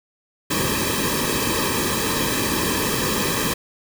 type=noise with comb filter; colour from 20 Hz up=pink; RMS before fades=-22 dBFS; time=0.5-3.54 s; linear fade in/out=10 ms; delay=1.4 ms; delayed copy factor=-0.95; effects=none